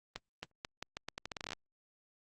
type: accelerating click train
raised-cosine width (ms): 0.2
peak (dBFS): -22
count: 17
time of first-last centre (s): 0.16-1.532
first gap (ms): 270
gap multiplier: 0.81
effects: Opus 24 kbps